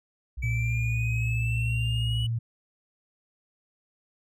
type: tone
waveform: sine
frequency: 61.9 Hz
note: B1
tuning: 5 cents sharp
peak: -31 dBFS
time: 0.37-2.26 s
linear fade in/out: 10 ms
type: exponential sweep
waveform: triangle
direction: up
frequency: 2290 to 2960 Hz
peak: -31 dBFS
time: 0.42-2.27 s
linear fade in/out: 10 ms
type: tone with pitch glide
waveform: sine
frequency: 116.54 to 115.53 Hz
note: A#2 to A#2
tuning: 0 to -15 cents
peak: -25 dBFS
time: 0.43-2.39 s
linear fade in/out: 10 ms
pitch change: -15 cents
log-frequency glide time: 0.71-0.9 s
effects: none